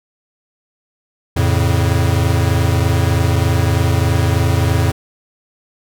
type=chord; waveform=square; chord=F augmented; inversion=none; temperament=equal with one note detuned; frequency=86.75 / 110 / 138.59 Hz; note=F2 / A2 / C#3; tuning=-11 / 0 / 0 cents; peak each=-16 / -17 / -20 dBFS; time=1.36-4.92 s; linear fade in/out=10 ms; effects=none